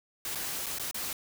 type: noise with dropouts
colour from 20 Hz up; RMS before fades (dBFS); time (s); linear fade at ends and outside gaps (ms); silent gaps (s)
white; -35; 0.25-1.13; 2; 0.35-0.355 / 0.661-0.665 / 0.786-0.796 / 0.912-0.944
effects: none